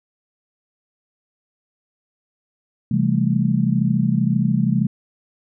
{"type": "chord", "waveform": "sine", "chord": "A minor seventh", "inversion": "first", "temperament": "just", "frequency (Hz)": [132, 165, 198, 220], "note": ["C3", "E3", "G3", "A3"], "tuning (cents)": [16, 2, 18, 0], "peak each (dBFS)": -21, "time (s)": [2.91, 4.87], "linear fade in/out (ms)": 5, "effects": []}